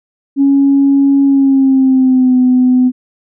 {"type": "tone with pitch glide", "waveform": "sine", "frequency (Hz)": [277.2, 252.7], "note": ["C#4", "B3"], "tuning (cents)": [0, 40], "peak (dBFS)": -5, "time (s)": [0.36, 2.92], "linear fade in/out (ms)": 50, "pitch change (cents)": -160, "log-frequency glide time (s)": [1.24, 2.37], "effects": ["tanh soft clip ceiling -1 dBFS"]}